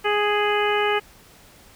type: harmonic tone with a mistuned harmonic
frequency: 415.3 Hz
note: G#4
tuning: in tune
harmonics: 1 / 2 / 3 / 4 / 5 / 6 / 7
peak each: -22 / -25 / -27 / -28 / -29 / -30 / -30 dBFS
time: 0.04-1 s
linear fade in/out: 20 ms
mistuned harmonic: 7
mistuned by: +34 cents
effects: pink hiss -50 dBFS RMS until 1.75 s